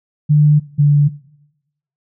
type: tone pair in turn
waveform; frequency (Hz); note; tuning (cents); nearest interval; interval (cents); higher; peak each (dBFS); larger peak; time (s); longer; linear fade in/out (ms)
sine; 149.1 / 145.36; D3 / D3; +27 / -17; unison; 44; first; -7; neither; 0.29-0.6 / 0.78-1.09; neither; 20
effects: noise-tail reverb RT60 0.9 s tail -20 dB re dry